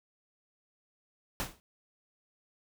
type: noise with exponential decay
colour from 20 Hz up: pink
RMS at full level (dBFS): -30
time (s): 1.4-1.6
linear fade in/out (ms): 0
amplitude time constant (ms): 42
effects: none